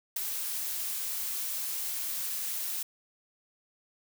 blue noise with ADSR envelope, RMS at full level -29 dBFS, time 0.16-2.83 s, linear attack 6 ms, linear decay 8 ms, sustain -5 dB, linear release 4 ms, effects none

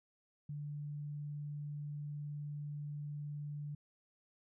sine tone, 146.83 Hz, D3, in tune, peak -40 dBFS, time 0.49-3.75 s, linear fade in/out 5 ms, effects none

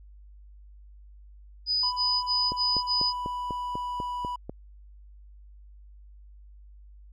sine tone bursts, 4978 Hz, D#8, in tune, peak -23 dBFS, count 5, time 1.66-3.134 s, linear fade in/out 50 ms, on 270 ms, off 31 ms
triangle tone with pitch glide, 993 to 983.3 Hz, B5 to B5, +9 to -8 cents, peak -28 dBFS, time 1.83-4.36 s, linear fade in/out 5 ms, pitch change -17 cents, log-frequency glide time 2.15-4.11 s
click train, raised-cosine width 2 ms, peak -21 dBFS, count 9, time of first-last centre 2.52-4.495 s, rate 4.05 Hz
effects added 50 Hz sine -47 dBFS peak until 7.12 s

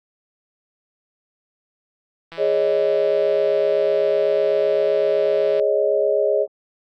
click train, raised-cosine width 0.3 ms, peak -21 dBFS, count 545, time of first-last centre 2.32-5.597 s, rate 166 Hz
sine chord, Ab suspended fourth, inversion none, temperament equal, 415.3 / 554.4 / 622.3 Hz, Ab4 / Db5 / Eb5, 0 / 0 / 0 cents, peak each -20 dBFS, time 2.37-6.47 s, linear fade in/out 50 ms
effects Opus 48 kbps

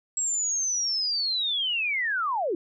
sine linear sweep, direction down, 7700 to 311 Hz, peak -24 dBFS, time 0.17-2.55 s, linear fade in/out 2 ms, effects none

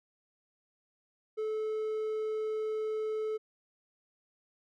triangle tone, 433.9 Hz, A4, 24 cents flat, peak -29 dBFS, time 1.37-3.38 s, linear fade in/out 20 ms, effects none

